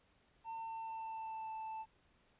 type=tone with pitch glide; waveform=triangle; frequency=903 to 881.4 Hz; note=A5 to A5; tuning=+45 to +3 cents; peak=-40 dBFS; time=0.44-1.86 s; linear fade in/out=50 ms; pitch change=-42 cents; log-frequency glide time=0.61-1.52 s; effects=pink hiss -72 dBFS RMS until 2.39 s + resampled to 8000 Hz